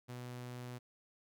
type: tone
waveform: sawtooth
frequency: 123.47 Hz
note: B2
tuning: in tune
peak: -40 dBFS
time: 0.08-0.79 s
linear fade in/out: 20 ms
effects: none